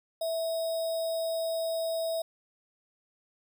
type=tone with sample-and-hold; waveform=sine; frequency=655 Hz; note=E5; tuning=11 cents flat; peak=-28 dBFS; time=0.21-2.22 s; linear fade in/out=5 ms; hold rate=4410 Hz; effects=none